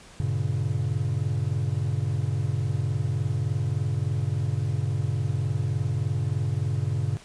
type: chord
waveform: triangle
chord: G diminished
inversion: none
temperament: just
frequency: 98 / 117.6 / 141.12 Hz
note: G2 / Bb2 / Db3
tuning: 0 / +16 / +31 cents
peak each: -26 dBFS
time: 0.2-7.17 s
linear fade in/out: 0 ms
effects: pink hiss -49 dBFS RMS until 7.24 s + resampled to 22050 Hz